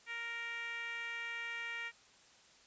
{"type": "tone with band-pass filter", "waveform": "10% pulse", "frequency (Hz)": 466.2, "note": "A#4", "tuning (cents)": 0, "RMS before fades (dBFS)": -42, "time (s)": [0.06, 1.92], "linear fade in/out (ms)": 50, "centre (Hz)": 2100, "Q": 3.2, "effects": ["white hiss -63 dBFS RMS until 2.66 s", "resampled to 16000 Hz"]}